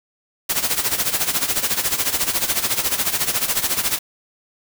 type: noise with tremolo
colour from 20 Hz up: white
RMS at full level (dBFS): -18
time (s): 0.49-3.99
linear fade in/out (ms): 10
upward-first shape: sine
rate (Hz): 14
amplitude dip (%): 75
effects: none